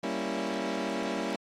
20% pulse chord, G diminished seventh, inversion none, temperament equal, 196 / 233.1 / 277.2 / 329.6 Hz, G3 / Bb3 / Db4 / Fb4, 0 / 0 / 0 / 0 cents, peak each -31 dBFS, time 0.03-1.36 s, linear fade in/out 5 ms, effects low-pass 6000 Hz 12 dB/octave + AAC 48 kbps

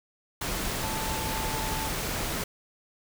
sine tone in noise, 880 Hz, A5, in tune, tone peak -35 dBFS, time 0.83-1.89 s, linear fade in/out 5 ms, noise pink, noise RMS -31 dBFS, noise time 0.41-2.44 s, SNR -7 dB, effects none

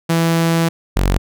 sawtooth tone pair in turn, 165.8 / 46.53 Hz, E3 / F#1, +10 / +10 cents, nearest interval octave + minor seventh, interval 2200 cents, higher first, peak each -9 dBFS, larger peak neither, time 0.09-0.69 / 0.96-1.18 s, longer first, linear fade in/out 10 ms, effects none

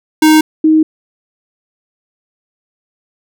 square / sine tone pair in turn, 311.1 / 313.8 Hz, D#4 / D#4, 0 / +15 cents, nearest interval unison, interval 15 cents, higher second, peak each -5 dBFS, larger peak neither, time 0.22-0.41 / 0.64-0.83 s, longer neither, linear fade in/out 5 ms, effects none

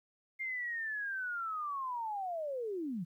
sine linear sweep, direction down, 2124 to 155.56 Hz, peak -35 dBFS, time 0.39-3.05 s, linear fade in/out 20 ms, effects 12-bit

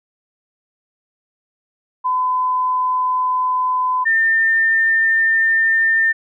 sine tone pair in turn, 1012 / 1803.2 Hz, B5 / A6, +42 / +42 cents, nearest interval minor seventh, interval 1000 cents, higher second, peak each -15 / -12 dBFS, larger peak second, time 2.04-4.05 / 4.05-6.13 s, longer second, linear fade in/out 20 ms, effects none

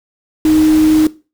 sine tone in noise, 311.1 Hz, D#4, in tune, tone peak -7 dBFS, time 0.45-1.07 s, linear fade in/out 2 ms, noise pink, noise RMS -25 dBFS, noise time 0.45-1.07 s, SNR +15 dB, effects noise-tail reverb RT60 0.3 s tail -18 dB re dry

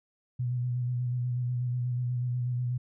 sine tone with vibrato, 123.47 Hz, B2, in tune, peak -27 dBFS, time 0.39-2.78 s, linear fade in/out 10 ms, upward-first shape square, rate 8.2 Hz, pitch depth 23 cents each way, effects none

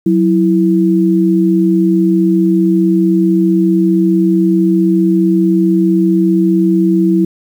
sine tone pair together, 185 / 329.6 Hz, F#3 / E4, 0 / 0 cents, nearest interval minor seventh, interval 1000 cents, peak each -11 / -10 dBFS, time 0.06-7.25 s, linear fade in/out 5 ms, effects 7-bit

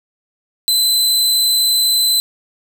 sawtooth tone, 4036 Hz, B7, 37 cents sharp, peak -9 dBFS, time 0.68-2.2 s, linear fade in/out 0 ms, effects 7-bit

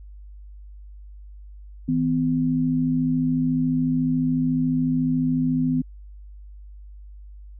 sine tone pair together, 160 / 254 Hz, D#3 / B3, +49 / +49 cents, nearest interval minor sixth, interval 800 cents, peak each -24 / -20 dBFS, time 1.88-5.82 s, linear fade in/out 10 ms, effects added 50 Hz sine -39 dBFS peak until 7.59 s

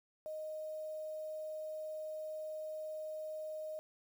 sine tone with quantisation, 621 Hz, D#5, 3 cents flat, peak -40 dBFS, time 0.26-3.79 s, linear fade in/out 0 ms, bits 10, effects none

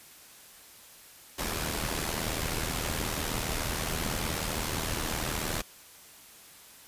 pink noise with amplitude modulation, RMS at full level -29 dBFS, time 1.38-5.62 s, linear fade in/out 10 ms, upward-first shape sine, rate 79.1 Hz, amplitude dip 65%, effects white hiss -52 dBFS RMS until 6.87 s + resampled to 32000 Hz

